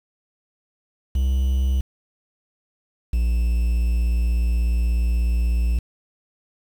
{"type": "tone pair in turn", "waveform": "triangle", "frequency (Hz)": [65.41, 58.27], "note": ["C2", "A#1"], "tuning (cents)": [0, 0], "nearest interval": "major second", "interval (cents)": 200, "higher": "first", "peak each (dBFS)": -15, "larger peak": "neither", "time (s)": [[1.15, 1.81], [3.13, 5.79]], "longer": "second", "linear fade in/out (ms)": 5, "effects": ["7-bit"]}